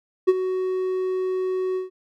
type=tone with ADSR envelope; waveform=triangle; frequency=372.3 Hz; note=F#4; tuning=11 cents sharp; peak=-8 dBFS; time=0.27-1.9 s; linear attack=19 ms; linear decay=36 ms; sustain=-12 dB; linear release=140 ms; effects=none